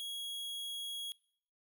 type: tone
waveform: 45% pulse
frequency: 3316 Hz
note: G#7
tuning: 3 cents flat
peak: -39 dBFS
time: 0-1.12 s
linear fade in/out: 0 ms
effects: noise-tail reverb RT60 0.7 s tail -25 dB re dry